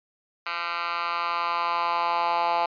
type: tone with high-pass filter sweep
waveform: 10% pulse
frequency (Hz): 171.2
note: F3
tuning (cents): -34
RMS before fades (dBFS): -26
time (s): 0.46-2.66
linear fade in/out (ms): 5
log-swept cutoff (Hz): 1500 to 800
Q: 3
effects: resampled to 11025 Hz